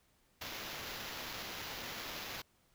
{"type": "noise with sample-and-hold", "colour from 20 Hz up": "blue", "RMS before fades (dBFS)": -44, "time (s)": [0.41, 2.42], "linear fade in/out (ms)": 5, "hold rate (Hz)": 8820, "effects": ["pink hiss -72 dBFS RMS until 2.74 s"]}